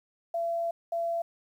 sine tone bursts at uneven times, 676 Hz, E5, 43 cents sharp, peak -27 dBFS, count 2, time 0.34-0.71 / 0.92-1.22 s, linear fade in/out 5 ms, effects 10-bit

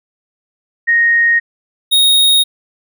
sine / square tone pair in turn, 1864.7 / 3738 Hz, A#6 / A#7, 0 / +4 cents, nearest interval octave, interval 1204 cents, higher second, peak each -8 dBFS, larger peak neither, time 0.87-1.4 / 1.91-2.44 s, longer neither, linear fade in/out 20 ms, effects none

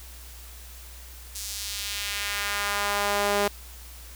sawtooth tone with high-pass filter sweep, 203.4 Hz, G#3, 36 cents flat, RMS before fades -28 dBFS, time 1.35-3.48 s, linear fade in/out 5 ms, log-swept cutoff 6400 to 450 Hz, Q 1.1, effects added 60 Hz sine -43 dBFS peak until 4.15 s + white hiss -47 dBFS RMS until 4.15 s

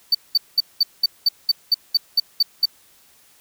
triangle tone bursts, 4571 Hz, D8, 48 cents flat, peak -11 dBFS, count 12, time 0.12-2.656 s, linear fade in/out 5 ms, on 28 ms, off 200 ms, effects white hiss -54 dBFS RMS until 3.4 s

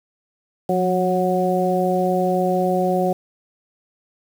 harmonic tone with a mistuned harmonic, 183.6 Hz, F#3, 13 cents flat, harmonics 1 / 2 / 3 / 4, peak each -22 / -22 / -22 / -22 dBFS, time 0.69-3.13 s, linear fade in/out 5 ms, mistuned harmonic 1, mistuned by -33 cents, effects 7-bit

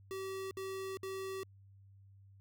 square tone bursts, 383.7 Hz, G4, 37 cents flat, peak -40 dBFS, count 3, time 0.11-1.432 s, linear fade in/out 0 ms, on 400 ms, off 61 ms, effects added 98 Hz sine -57 dBFS peak until 2.4 s

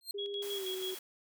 sawtooth tone with exponential growth, 4186 Hz, C8, in tune, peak -30 dBFS, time 0.01-0.11 s, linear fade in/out 1 ms, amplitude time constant 21 ms
sine tone with pitch glide, 404.1 to 374.9 Hz, G#4 to F#4, -47 to +23 cents, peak -37 dBFS, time 0.14-0.95 s, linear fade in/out 10 ms, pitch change -130 cents, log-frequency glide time 0.53-0.66 s
sine tone with tremolo, 3322 Hz, G#7, in tune, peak -37 dBFS, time 0.18-0.98 s, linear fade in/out 10 ms, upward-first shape square, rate 6.2 Hz, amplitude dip 70%
white high-pass noise, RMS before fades -46 dBFS, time 0.42-0.99 s, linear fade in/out 5 ms, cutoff 260 Hz, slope 24 dB/octave
effects none

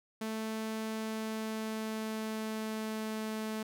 sawtooth tone with pitch glide, 220 to 217.9 Hz, A3 to A3, 0 to -17 cents, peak -31 dBFS, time 0.21-3.63 s, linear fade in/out 5 ms, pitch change -17 cents, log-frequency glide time 0.85-3.29 s, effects none

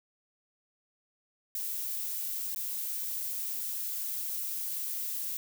violet noise with dropouts, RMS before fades -35 dBFS, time 1.55-5.37 s, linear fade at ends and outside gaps 1 ms, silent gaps 2.548-2.56 s, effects none

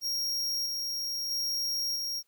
45% pulse tone with tremolo, 5588 Hz, F8, in tune, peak -29 dBFS, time 0.01-2.23 s, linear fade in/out 50 ms, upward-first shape square, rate 0.77 Hz, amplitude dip 25%, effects white hiss -74 dBFS RMS until 2.27 s

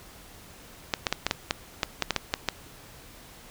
clicks, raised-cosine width 0.2 ms, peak -6 dBFS, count 12, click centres 0.938 / 1.068 / 1.126 / 1.266 / 1.311 / 1.509 / 1.832 / 2.023 / 2.107 / 2.163 / 2.339 / 2.487 s, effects pink hiss -49 dBFS RMS until 3.5 s

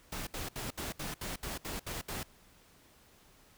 pink noise bursts, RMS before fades -39 dBFS, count 10, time 0.12-2.232 s, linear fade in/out 5 ms, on 150 ms, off 68 ms, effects pink hiss -62 dBFS RMS until 3.57 s

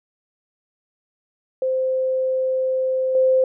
sine tone with level steps, 520 Hz, C5, 11 cents flat, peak -18 / -13 dBFS, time 1.62-3.44 s, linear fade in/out 2 ms, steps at 3.15 s, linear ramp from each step 2 ms, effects none

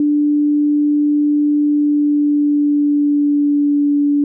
sine tone with pitch glide, 294.5 to 288.8 Hz, D4 to D4, +5 to -29 cents, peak -11 dBFS, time 0-4.24 s, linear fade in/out 2 ms, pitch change -34 cents, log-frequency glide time 1.62-3.96 s, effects none

